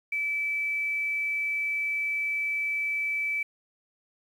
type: tone with quantisation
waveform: sine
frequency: 2310 Hz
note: D7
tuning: 29 cents flat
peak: -26 dBFS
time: 0.12-3.43 s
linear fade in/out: 5 ms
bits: 9
effects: none